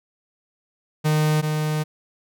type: tone pair in turn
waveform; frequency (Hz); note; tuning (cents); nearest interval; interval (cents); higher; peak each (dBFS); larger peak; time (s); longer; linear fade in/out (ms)
45% pulse; 153.5 / 153.5; D#3 / D#3; -23 / -23; unison; 0; neither; -17 / -21; first; 1.04-1.42 / 1.42-1.84; second; 20
effects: none